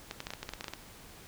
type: clicks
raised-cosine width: 0.2 ms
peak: -20 dBFS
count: 12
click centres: 0.111 / 0.204 / 0.269 / 0.305 / 0.336 / 0.43 / 0.491 / 0.536 / 0.609 / 0.643 / 0.682 / 0.736 s
effects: pink hiss -52 dBFS RMS until 1.27 s